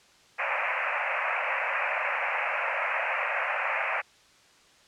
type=band-pass noise; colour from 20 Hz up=white; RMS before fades=-29 dBFS; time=0.38-4.02 s; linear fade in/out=20 ms; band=520 to 2600 Hz; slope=96 dB/octave; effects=white hiss -58 dBFS RMS until 4.87 s + low-pass 6000 Hz 12 dB/octave